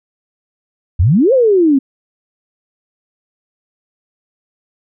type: exponential two-way sweep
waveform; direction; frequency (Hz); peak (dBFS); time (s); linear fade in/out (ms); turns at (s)
sine; up then down; 74.1 to 551 to 259.8; -7; 0.99-1.79; 10; 1.33
effects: none